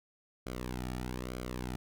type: tone with flanger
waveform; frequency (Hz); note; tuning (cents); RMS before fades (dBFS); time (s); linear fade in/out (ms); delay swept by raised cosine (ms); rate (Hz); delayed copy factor
sawtooth; 62.3; B1; +16; -39; 0.46-1.76; 5; 1.1 to 1.95; 1.1; -0.75
effects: none